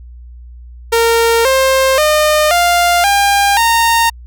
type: tone with pitch steps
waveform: sawtooth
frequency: 461.1 / 529.7 / 608.4 / 698.9 / 802.8 / 922.2 Hz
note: A#4 / C5 / D#5 / F5 / G5 / A#5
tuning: -19 / +21 / -39 / +1 / +41 / -19 cents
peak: -5 dBFS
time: 0.92-4.1 s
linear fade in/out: 10 ms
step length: 530 ms
effects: added 60 Hz sine -31 dBFS peak until 4.26 s